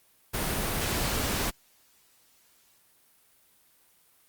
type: noise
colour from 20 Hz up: pink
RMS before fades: -29 dBFS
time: 0.33-1.51 s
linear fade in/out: 20 ms
effects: white hiss -63 dBFS RMS until 4.28 s + Opus 32 kbps